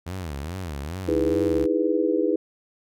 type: tone with vibrato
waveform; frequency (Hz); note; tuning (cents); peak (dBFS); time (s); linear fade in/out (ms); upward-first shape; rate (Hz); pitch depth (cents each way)
sawtooth; 81; E2; -30; -26; 0.06-1.66; 10; sine; 2.4; 280
type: chord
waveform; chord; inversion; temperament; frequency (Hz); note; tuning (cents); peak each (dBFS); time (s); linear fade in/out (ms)
sine; E major seventh; third; just; 309 / 329.6 / 412 / 494.4; D#4 / E4 / G#4 / B4; -12 / 0 / -14 / +2; -25; 1.08-2.36; 5
effects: none